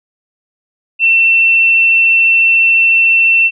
sine tone, 2693 Hz, E7, 36 cents sharp, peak -6 dBFS, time 0.99-3.51 s, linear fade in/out 50 ms, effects none

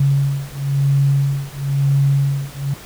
sine beating tone pair, 138.59 / 139.58 Hz, C#3 / C#3, 0 / +12 cents, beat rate 0.99 Hz, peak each -17 dBFS, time 0-2.74 s, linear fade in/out 5 ms, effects pink hiss -38 dBFS RMS until 2.85 s

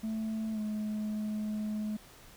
sine tone with pitch glide, 220 to 213 Hz, A3 to G#3, 0 to +44 cents, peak -29 dBFS, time 0.03-1.97 s, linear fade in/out 10 ms, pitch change -56 cents, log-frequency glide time 0.53-0.59 s, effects tanh soft clip ceiling -31 dBFS + pink hiss -55 dBFS RMS until 2.36 s

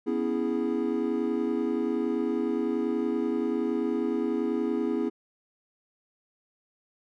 triangle chord, C# minor seventh, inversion third, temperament equal with one note detuned, 246.9 / 277.2 / 328.1 / 415.3 Hz, B3 / C#4 / E4 / G#4, 0 / 0 / -8 / 0 cents, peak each -28 / -31 / -28 / -29 dBFS, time 0.06-5.1 s, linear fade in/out 20 ms, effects none

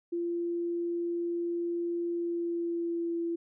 sine tone with pitch glide, 343.4 to 337.7 Hz, F4 to E4, -29 to +42 cents, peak -29 dBFS, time 0.12-3.36 s, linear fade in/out 10 ms, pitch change -29 cents, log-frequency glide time 2.1-3.18 s, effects none

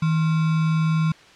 sine tone with sample-and-hold, 160 Hz, D#3, 49 cents sharp, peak -17 dBFS, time 0.02-1.12 s, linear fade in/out 5 ms, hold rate 1225 Hz, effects white hiss -48 dBFS RMS until 1.35 s + low-pass 4000 Hz 12 dB/octave

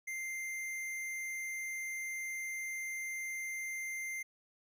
sine tone with tanh clipping, 2093 Hz, C7, in tune, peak -39 dBFS, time 0.07-4.23 s, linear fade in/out 10 ms, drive 18 dB, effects none

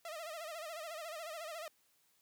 sawtooth tone with vibrato, 645 Hz, E5, 38 cents flat, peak -39 dBFS, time 0.05-1.68 s, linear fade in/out 2 ms, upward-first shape sine, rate 14 Hz, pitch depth 110 cents each way, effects white hiss -73 dBFS RMS until 2.21 s + high-pass 80 Hz 12 dB/octave

